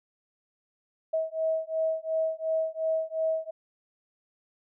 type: beating tone pair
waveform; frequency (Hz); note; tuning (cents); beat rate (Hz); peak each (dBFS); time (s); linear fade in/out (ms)
sine; 640 / 642.8; D#5 / E5; +49 / -44; 2.8; -29; 1.13-3.51; 10
effects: none